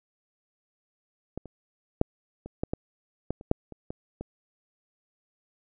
clicks, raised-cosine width 2 ms, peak -20 / -29 / -7 / -26 / -14 / -15 / -15 / -30 / -7 / -28 / -21 / -22 dBFS, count 12, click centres 1.376 / 1.457 / 2.014 / 2.46 / 2.635 / 2.735 / 3.306 / 3.411 / 3.514 / 3.723 / 3.905 / 4.21 s, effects none

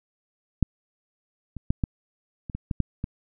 clicks, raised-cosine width 5 ms, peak -6 / -23 / -9 / -11 / -22 / -18 / -14 / -9 / -16 dBFS, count 9, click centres 0.627 / 1.567 / 1.705 / 1.838 / 2.498 / 2.55 / 2.712 / 2.803 / 3.041 s, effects none

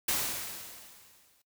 white noise with exponential decay, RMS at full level -28 dBFS, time 0.08-1.42 s, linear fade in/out 5 ms, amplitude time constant 290 ms, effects noise-tail reverb RT60 0.1 s tail -18 dB re dry

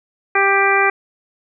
harmonic tone, 394.2 Hz, G4, 10 cents sharp, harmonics 1 / 2 / 3 / 4 / 5 / 6, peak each -19 / -19 / -19 / -19 / -19 / -19 dBFS, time 0.35-0.9 s, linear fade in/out 5 ms, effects none

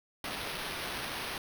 white noise with sample-and-hold, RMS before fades -38 dBFS, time 0.24-1.38 s, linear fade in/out 2 ms, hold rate 7350 Hz, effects none

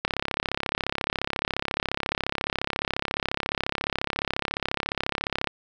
click train, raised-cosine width 0.3 ms, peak -9 dBFS, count 187, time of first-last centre 0.05-5.473 s, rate 34.3 Hz, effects none

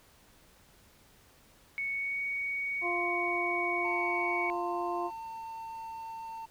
sine tone with pitch glide, 2217 to 2239 Hz, C#7 to C#7, 0 to +17 cents, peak -31 dBFS, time 1.78-4.5 s, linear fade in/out 0 ms, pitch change +17 cents, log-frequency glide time 1.88-2.23 s
harmonic tone, 349.2 Hz, F4, in tune, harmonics 1 / 2 / 3, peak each -35 / -35 / -36 dBFS, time 2.81-5.11 s, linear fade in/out 50 ms
triangle tone, 902 Hz, A5, 43 cents sharp, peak -37 dBFS, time 3.84-6.46 s, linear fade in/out 10 ms
effects pink hiss -61 dBFS RMS until 6.5 s

